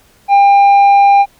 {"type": "tone with tanh clipping", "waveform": "sine", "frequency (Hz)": 800, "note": "G5", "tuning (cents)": 35, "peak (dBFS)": -5, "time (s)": [0.28, 1.26], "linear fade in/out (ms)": 50, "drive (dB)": 5, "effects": ["pink hiss -49 dBFS RMS until 1.39 s"]}